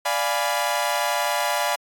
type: chord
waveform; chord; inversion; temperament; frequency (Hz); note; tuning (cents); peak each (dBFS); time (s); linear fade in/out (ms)
sawtooth; D diminished seventh; none; equal; 587.3 / 698.5 / 830.6 / 987.8; D5 / F5 / Ab5 / Cb6; 0 / 0 / 0 / 0; -23; 0.05-1.76; 10
effects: AAC 64 kbps